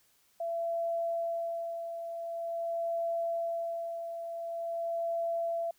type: tone with tremolo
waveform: sine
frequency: 673 Hz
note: E5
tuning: 36 cents sharp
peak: -29 dBFS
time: 0.4-5.71 s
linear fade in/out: 5 ms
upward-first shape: sine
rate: 0.46 Hz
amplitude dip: 55%
effects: white hiss -68 dBFS RMS until 5.78 s